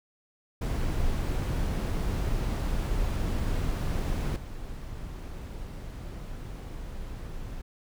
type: noise with level steps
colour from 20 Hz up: brown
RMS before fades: -28 / -38 dBFS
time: 0.61-7.62 s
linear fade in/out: 10 ms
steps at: 4.36 s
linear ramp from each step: 2 ms
effects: none